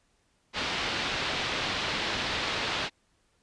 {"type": "low-pass noise", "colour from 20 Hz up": "white", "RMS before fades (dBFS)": -31, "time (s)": [0.53, 2.9], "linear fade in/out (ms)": 50, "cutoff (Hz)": 4100, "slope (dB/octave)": 24, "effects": ["pink hiss -70 dBFS RMS until 3.42 s", "resampled to 22050 Hz"]}